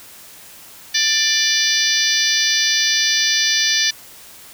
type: harmonic tone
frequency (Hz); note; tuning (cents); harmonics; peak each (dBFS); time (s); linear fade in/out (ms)
590; D5; +8; 3 / 4 / 5 / 6 / 7 / 8 / 9 / 10; -22 / -25 / -26 / -21 / -25 / -21 / -25 / -21; 0.94-3.91; 10
effects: white hiss -41 dBFS RMS until 4.53 s